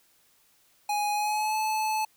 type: tone with pitch glide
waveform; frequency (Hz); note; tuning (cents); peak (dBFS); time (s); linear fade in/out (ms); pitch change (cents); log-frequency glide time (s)
square; 830.6 to 866.4; G#5 to A5; 0 to -27; -26; 0.89-2.05; 5; +73; 1.12-1.57
effects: white hiss -64 dBFS RMS until 2.16 s